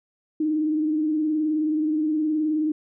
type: tone with vibrato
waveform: sine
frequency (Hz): 308.2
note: D#4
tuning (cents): -16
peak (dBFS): -20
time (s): 0.4-2.72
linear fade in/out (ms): 5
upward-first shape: sine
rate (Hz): 19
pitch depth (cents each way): 43
effects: none